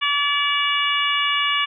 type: harmonic tone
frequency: 574 Hz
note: D5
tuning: 40 cents flat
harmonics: 2 / 3 / 4 / 5 / 6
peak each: -23 / -27 / -24 / -22 / -28 dBFS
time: 0.01-1.66 s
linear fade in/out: 20 ms
effects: none